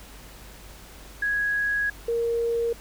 sine tone pair in turn, 1661.2 / 466.2 Hz, G#6 / A#4, 0 / 0 cents, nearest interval octave + minor seventh, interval 2200 cents, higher first, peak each -22 / -22 dBFS, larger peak neither, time 1.22-1.9 / 2.08-2.73 s, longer first, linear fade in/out 5 ms, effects added 50 Hz sine -46 dBFS peak until 2.8 s + pink hiss -47 dBFS RMS until 2.8 s

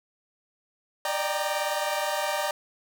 sawtooth chord, Eb major seventh, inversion third, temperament equal with one note detuned, 587.3 / 606.6 / 784 / 932.3 Hz, D5 / Eb5 / G5 / Bb5, 0 / -44 / 0 / 0 cents, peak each -28 dBFS, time 1.05-2.51 s, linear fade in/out 2 ms, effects none

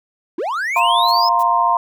triangle linear sweep, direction up, 285.7 to 5240 Hz, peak -17 dBFS, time 0.38-1.29 s, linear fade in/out 5 ms
sine chord, F suspended fourth, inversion none, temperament equal, 698.5 / 932.3 / 1046.5 Hz, F5 / Bb5 / C6, 0 / 0 / 0 cents, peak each -19 / -16 / -16 dBFS, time 0.76-1.77 s, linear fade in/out 2 ms
blue noise bursts, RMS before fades -35 dBFS, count 3, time 0.76-1.432 s, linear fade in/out 10 ms, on 44 ms, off 270 ms
effects none

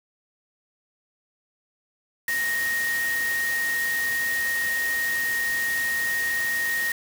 sine tone in noise, 1864.7 Hz, A#6, in tune, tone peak -23 dBFS, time 2.28-6.92 s, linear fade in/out 2 ms, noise white, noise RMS -33 dBFS, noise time 2.28-6.92 s, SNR +7 dB, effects none

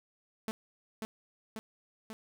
sawtooth tone with echo, 220 Hz, A3, in tune, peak -29 dBFS, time 0.48-0.51 s, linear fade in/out 0 ms, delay 540 ms, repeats 3, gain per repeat -3 dB, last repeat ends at 2.13 s, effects none

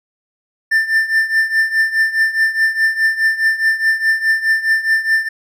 triangle tone with tremolo, 1784 Hz, A6, 23 cents sharp, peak -7 dBFS, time 0.71-5.29 s, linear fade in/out 10 ms, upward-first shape triangle, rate 4.8 Hz, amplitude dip 85%, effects none

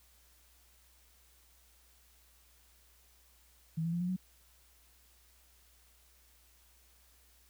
sine tone with pitch steps, 161.6 / 167.11 / 172.8 / 178.69 / 184.77 Hz, E3 / E3 / F3 / F3 / F#3, -34 / +24 / -18 / +40 / -2 cents, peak -31 dBFS, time 3.77-4.165 s, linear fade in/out 10 ms, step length 79 ms, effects added 60 Hz sine -66 dBFS peak until 7.49 s + white hiss -66 dBFS RMS until 7.49 s

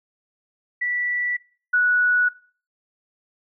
sine tone pair in turn, 1959 / 1470.2 Hz, B6 / F#6, -15 / -11 cents, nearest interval perfect fourth, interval 496 cents, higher first, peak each -21 / -15 dBFS, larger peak second, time 0.81-1.37 / 1.73-2.29 s, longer neither, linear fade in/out 10 ms, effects noise-tail reverb RT60 0.4 s tail -19 dB re dry

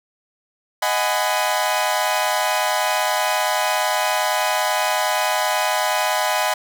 sawtooth chord, G# minor seventh, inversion second, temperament equal with one note detuned, 622.3 / 740 / 830.6 / 1002.7 Hz, D#5 / F#5 / G#5 / B5, 0 / 0 / 0 / +26 cents, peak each -20 dBFS, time 0.82-6.54 s, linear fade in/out 5 ms, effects none

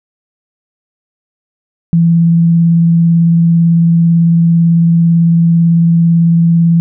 sine tone with vibrato, 167.7 Hz, E3, 30 cents sharp, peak -5 dBFS, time 1.93-6.8 s, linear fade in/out 0 ms, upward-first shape sine, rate 18 Hz, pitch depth 12 cents each way, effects none

